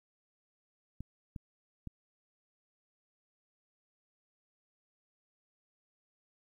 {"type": "clicks", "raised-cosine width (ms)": 5, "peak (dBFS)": -29, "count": 3, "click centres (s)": [1.006, 1.362, 1.873], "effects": ["11-bit"]}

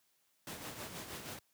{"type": "noise with tremolo", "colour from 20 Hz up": "pink", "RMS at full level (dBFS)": -43, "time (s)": [0.47, 1.39], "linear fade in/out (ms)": 2, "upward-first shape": "sine", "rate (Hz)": 6.3, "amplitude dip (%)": 50, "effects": ["white hiss -75 dBFS RMS until 1.53 s", "high-pass 100 Hz 12 dB/octave"]}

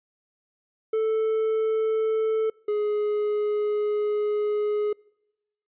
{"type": "tone pair in turn", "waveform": "triangle", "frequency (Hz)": [440, 418.8], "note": ["A4", "G#4"], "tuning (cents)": [0, 15], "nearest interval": "minor second", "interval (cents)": 85, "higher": "first", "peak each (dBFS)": [-19, -20], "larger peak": "first", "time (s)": [[0.93, 2.5], [2.68, 4.93]], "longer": "second", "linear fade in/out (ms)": 5, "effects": ["noise-tail reverb RT60 0.9 s tail -26 dB re dry", "resampled to 8000 Hz"]}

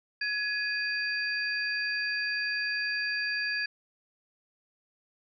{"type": "tone cluster", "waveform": "sine", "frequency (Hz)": [1681, 2489, 4690], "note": ["G#6", "D#7", "D8"], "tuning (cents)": [20, 0, -3], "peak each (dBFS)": [-30, -35, -35], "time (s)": [0.21, 3.66], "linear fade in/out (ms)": 5, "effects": []}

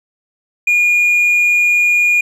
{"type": "tone with hard clipping", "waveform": "sine", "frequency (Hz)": 2432, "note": "D#7", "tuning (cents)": -40, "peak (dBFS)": -10, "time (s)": [0.67, 2.21], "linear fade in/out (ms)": 5, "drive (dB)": 2, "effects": []}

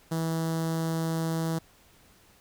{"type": "tone with notch filter", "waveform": "sawtooth", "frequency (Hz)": 163, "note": "E3", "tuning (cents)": -19, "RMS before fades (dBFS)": -29, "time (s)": [0.11, 1.59], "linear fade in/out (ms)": 10, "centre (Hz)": 2400, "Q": 1, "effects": ["pink hiss -59 dBFS RMS until 2.4 s"]}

